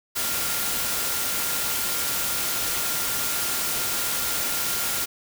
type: tone in noise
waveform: sine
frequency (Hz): 1396.9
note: F6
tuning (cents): 0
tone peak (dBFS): -37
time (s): 0.15-5.06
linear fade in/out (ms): 20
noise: white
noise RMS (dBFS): -26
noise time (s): 0.15-5.06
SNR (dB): -14
effects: none